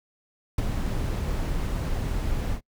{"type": "noise with ADSR envelope", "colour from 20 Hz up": "brown", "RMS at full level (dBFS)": -20, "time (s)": [0.58, 2.61], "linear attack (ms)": 4, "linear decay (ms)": 20, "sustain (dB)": -7, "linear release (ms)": 83, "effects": ["noise-tail reverb RT60 0.1 s tail -25 dB re dry"]}